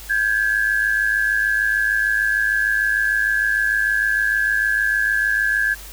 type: tone pair together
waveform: sine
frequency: 1583 / 1689.6 Hz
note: G6 / G#6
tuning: +17 / +29 cents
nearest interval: minor second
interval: 112 cents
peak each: -19 dBFS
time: 0.09-5.75 s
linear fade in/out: 20 ms
effects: added 50 Hz sine -38 dBFS peak until 5.92 s + white hiss -39 dBFS RMS until 5.92 s